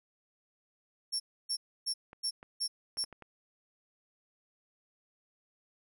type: tone bursts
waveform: 35% pulse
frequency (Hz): 5460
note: F8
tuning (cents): -40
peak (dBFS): -28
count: 6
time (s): 1.12-3.05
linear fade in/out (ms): 20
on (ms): 80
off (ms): 290
type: clicks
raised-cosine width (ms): 0.5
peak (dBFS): -34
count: 6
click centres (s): 2.131 / 2.429 / 2.971 / 3.04 / 3.127 / 3.223
effects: none